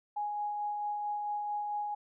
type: tone with tremolo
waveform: sine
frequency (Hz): 830.6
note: G#5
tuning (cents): 0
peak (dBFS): -31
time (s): 0.16-1.95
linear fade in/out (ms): 10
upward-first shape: sine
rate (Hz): 4.5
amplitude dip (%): 25
effects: none